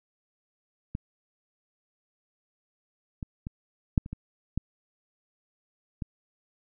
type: clicks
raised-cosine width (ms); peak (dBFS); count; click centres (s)
5; -19 / -22 / -22 / -8 / -27 / -22 / -15 / -20; 8; 0.951 / 3.228 / 3.469 / 3.978 / 4.061 / 4.13 / 4.576 / 6.022
effects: none